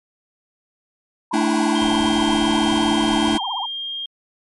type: tone with vibrato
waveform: sine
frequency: 880 Hz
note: A5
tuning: in tune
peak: -24 dBFS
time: 1.31-3.66 s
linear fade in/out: 5 ms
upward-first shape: triangle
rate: 16 Hz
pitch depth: 300 cents each way
type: chord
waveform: square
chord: A suspended fourth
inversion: none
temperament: equal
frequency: 220 / 293.7 / 329.6 Hz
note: A3 / D4 / E4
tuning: 0 / 0 / 0 cents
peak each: -22 dBFS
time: 1.33-3.38 s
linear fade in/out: 10 ms
type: tone with pitch glide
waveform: sine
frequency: 3176 to 3218 Hz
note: G7 to G7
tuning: +22 to +45 cents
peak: -25 dBFS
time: 1.75-4.06 s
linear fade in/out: 5 ms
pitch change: +23 cents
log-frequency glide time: 3.12-3.91 s
type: low-pass noise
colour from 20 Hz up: pink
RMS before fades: -34 dBFS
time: 1.81-3.36 s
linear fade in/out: 5 ms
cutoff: 1000 Hz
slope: 96 dB/octave
effects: MP3 48 kbps